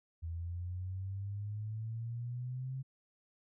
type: exponential sweep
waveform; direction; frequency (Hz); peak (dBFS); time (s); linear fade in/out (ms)
sine; up; 82 to 133.8; -37; 0.22-2.83; 20
effects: none